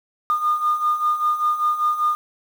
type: beating tone pair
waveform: sine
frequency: 1214 / 1219.1 Hz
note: D#6 / D#6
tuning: -43 / -36 cents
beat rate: 5.1 Hz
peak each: -23 / -18 dBFS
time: 0.3-2.15 s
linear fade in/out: 0 ms
effects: tanh soft clip ceiling -11 dBFS + 7-bit